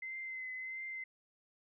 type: tone with vibrato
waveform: sine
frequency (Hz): 2059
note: C7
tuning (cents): -28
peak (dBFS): -40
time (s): 0.02-1.04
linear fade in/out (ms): 5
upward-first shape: triangle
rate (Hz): 1.5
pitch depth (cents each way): 29
effects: none